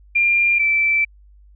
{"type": "tone pair in turn", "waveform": "sine", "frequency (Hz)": [2393, 2329], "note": ["D7", "D7"], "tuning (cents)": [32, -15], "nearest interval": "unison", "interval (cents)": 47, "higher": "first", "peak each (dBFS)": [-13, -14], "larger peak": "first", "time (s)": [[0.15, 0.59], [0.59, 1.05]], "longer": "second", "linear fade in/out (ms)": 10, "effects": ["added 50 Hz sine -45 dBFS peak until 1.55 s"]}